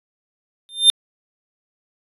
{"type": "tone with exponential growth", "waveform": "square", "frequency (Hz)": 3600, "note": "A7", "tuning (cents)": 39, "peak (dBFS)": -5, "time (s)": [0.69, 0.9], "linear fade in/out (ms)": 0, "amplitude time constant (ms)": 45, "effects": ["resampled to 32000 Hz"]}